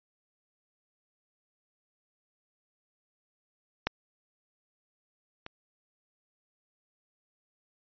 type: clicks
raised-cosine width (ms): 0.3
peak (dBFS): -10 / -24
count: 2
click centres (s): 3.87 / 5.464
effects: resampled to 11025 Hz